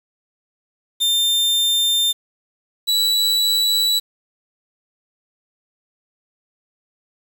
40% pulse tone pair in turn, 3600 / 3938 Hz, A7 / B7, +39 / -6 cents, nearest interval major second, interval 155 cents, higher second, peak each -14 dBFS, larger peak neither, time 1-2.13 / 2.87-4 s, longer neither, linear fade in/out 20 ms, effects 7-bit

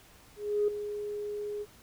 sine tone with ADSR envelope, 415.3 Hz, G#4, in tune, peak -22 dBFS, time 0.36-1.66 s, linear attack 320 ms, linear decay 5 ms, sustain -11 dB, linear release 44 ms, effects tanh soft clip ceiling -18 dBFS + pink hiss -57 dBFS RMS until 1.82 s

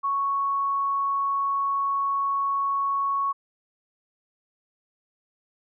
sine tone, 1108.7 Hz, C#6, in tune, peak -22 dBFS, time 0.03-3.33 s, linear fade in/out 20 ms, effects none

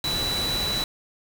sine tone in noise, 3951 Hz, B7, in tune, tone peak -25 dBFS, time 0.04-0.84 s, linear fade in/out 2 ms, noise pink, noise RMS -30 dBFS, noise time 0.04-0.84 s, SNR +2 dB, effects none

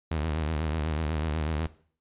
sawtooth tone with vibrato, 77.78 Hz, D#2, in tune, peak -23 dBFS, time 0.11-1.67 s, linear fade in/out 5 ms, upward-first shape triangle, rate 8.1 Hz, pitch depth 120 cents each way, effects noise-tail reverb RT60 0.5 s tail -18 dB re dry + resampled to 8000 Hz

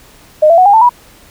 sine tone with pitch steps, 613 / 672.4 / 737.5 / 808.9 / 887.2 / 973.1 Hz, D#5 / E5 / F#5 / G#5 / A5 / B5, -26 / +34 / -6 / -46 / +14 / -26 cents, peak -3 dBFS, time 0.42-0.894 s, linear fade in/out 10 ms, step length 79 ms, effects pink hiss -42 dBFS RMS until 1.3 s

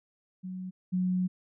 sine tone pair in turn, 185 / 183.09 Hz, F#3 / F#3, 0 / -18 cents, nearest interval unison, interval 18 cents, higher first, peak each -35 / -25 dBFS, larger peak second, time 0.43-0.71 / 0.92-1.28 s, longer second, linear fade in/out 20 ms, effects none

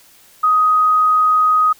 sine tone, 1253 Hz, D#6, 12 cents sharp, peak -10 dBFS, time 0.43-1.73 s, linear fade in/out 10 ms, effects white hiss -48 dBFS RMS until 1.79 s

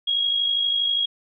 sine tone with amplitude modulation, 3295 Hz, G#7, 14 cents flat, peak -17 dBFS, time 0.07-1.06 s, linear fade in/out 10 ms, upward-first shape sine, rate 52.4 Hz, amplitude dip 50%, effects none

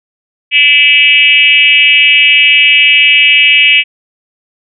sine tone with frequency modulation, 2600 Hz, E7, 24 cents flat, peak -3 dBFS, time 0.51-3.84 s, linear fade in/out 50 ms, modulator 286 Hz, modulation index 1.4, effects none

